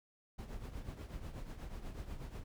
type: noise with tremolo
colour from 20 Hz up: brown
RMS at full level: -42 dBFS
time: 0.38-2.44 s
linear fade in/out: 10 ms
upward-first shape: triangle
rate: 8.2 Hz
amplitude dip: 70%
effects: none